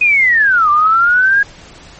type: linear two-way sweep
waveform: sine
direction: down then up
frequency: 2514 to 1170 to 1650 Hz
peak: -7 dBFS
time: 0.01-1.43 s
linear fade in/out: 5 ms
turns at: 0.7 s
effects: pink hiss -38 dBFS RMS until 1.99 s + MP3 32 kbps